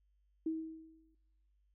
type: tone with exponential decay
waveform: sine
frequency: 320.6 Hz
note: E4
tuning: 48 cents flat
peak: -31 dBFS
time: 0.46-1.15 s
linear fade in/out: 5 ms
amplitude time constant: 150 ms
effects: noise-tail reverb RT60 0.9 s tail -17 dB re dry + added 50 Hz sine -70 dBFS peak until 1.74 s